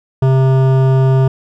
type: tone with hard clipping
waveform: triangle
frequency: 132.3 Hz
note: C3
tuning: 20 cents sharp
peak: -10 dBFS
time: 0.22-1.28 s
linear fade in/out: 5 ms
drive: 18 dB
effects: none